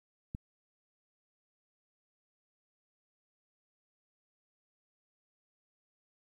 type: click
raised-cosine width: 5 ms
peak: -26 dBFS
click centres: 0.349 s
effects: 11-bit